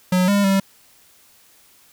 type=tone with pitch steps; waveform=square; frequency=182.7 / 201.7 / 194.5 Hz; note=F#3 / G3 / G3; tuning=-22 / +50 / -13 cents; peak=-15 dBFS; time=0.12-0.6 s; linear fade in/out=5 ms; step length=160 ms; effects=white hiss -53 dBFS RMS until 1.92 s